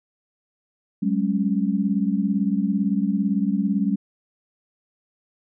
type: chord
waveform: sine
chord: F# suspended second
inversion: none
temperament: equal with one note detuned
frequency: 189.87 / 207.7 / 277.2 Hz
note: F#3 / G#3 / C#4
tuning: +45 / 0 / 0 cents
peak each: -23 / -22 / -26 dBFS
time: 1.02-3.96 s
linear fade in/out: 10 ms
effects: none